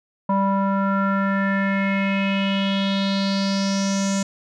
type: tone with low-pass filter sweep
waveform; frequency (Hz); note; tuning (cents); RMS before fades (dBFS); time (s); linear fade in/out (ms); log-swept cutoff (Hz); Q
square; 196; G3; 0; -21; 0.29-4.23; 5; 950 to 7100; 4.8
effects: none